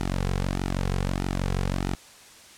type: tone with flanger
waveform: sawtooth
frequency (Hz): 46.25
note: F#1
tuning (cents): 0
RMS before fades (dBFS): -27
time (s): 0-1.95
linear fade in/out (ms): 0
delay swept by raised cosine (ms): 1.8 to 3.4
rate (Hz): 1.6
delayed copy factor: -0.7
effects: white hiss -49 dBFS RMS until 2.57 s + low-pass 9000 Hz 12 dB/octave